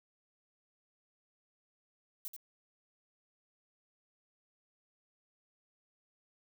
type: noise with echo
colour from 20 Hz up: violet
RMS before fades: -41 dBFS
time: 2.25-2.28 s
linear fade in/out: 0 ms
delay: 84 ms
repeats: 1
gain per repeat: -6 dB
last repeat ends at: 2.364 s
effects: none